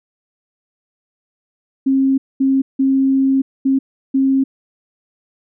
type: tone bursts at uneven times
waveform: sine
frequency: 268.5 Hz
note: C4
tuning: 45 cents sharp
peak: -11 dBFS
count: 5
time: 1.86-2.18 / 2.4-2.62 / 2.79-3.42 / 3.65-3.79 / 4.14-4.44 s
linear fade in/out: 10 ms
effects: none